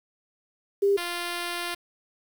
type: tone pair in turn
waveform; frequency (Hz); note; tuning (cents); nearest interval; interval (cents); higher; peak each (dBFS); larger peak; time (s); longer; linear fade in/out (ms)
sine / 5% pulse; 399.5 / 348.2; G4 / F4; +33 / -5; major second; 238; first; -18; neither; 0.82-0.97 / 0.97-1.75; second; 10
effects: 8-bit